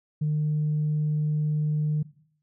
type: tone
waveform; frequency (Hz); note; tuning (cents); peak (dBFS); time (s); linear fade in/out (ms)
sine; 151.5; D#3; -46; -21; 0.21-2.03; 10
effects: noise-tail reverb RT60 0.6 s tail -18 dB re dry + tanh soft clip ceiling -19 dBFS